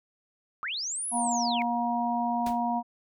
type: linear two-way sweep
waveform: sine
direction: up then down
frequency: 1108.7 to 11000 to 2081 Hz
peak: -30 dBFS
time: 0.63-1.62 s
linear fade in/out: 0 ms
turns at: 1.1 s
type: harmonic tone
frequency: 237.6 Hz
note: A#3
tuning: 33 cents sharp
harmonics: 1 / 3 / 4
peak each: -30 / -29 / -30 dBFS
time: 1.11-2.83 s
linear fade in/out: 50 ms
type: noise with exponential decay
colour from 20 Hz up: pink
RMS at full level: -35 dBFS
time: 2.46-2.61 s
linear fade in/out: 5 ms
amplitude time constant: 31 ms
effects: none